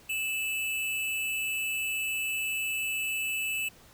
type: tone pair together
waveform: square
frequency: 2627 / 2942 Hz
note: E7 / F#7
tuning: -7 / -11 cents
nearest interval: major second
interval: 196 cents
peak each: -30 / -40 dBFS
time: 0.09-3.69 s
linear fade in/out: 10 ms
effects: pink hiss -56 dBFS RMS until 3.93 s